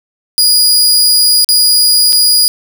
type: tone with dropouts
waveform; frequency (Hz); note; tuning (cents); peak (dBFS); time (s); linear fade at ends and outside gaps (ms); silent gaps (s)
sawtooth; 4894; D#8; -29; -3; 0.38-2.48; 0; 1.445-1.489 / 2.124-2.129
effects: none